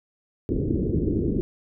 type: low-pass noise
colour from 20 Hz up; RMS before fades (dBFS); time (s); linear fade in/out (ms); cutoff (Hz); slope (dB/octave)
white; -24; 0.49-1.41; 0; 410; 48
effects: none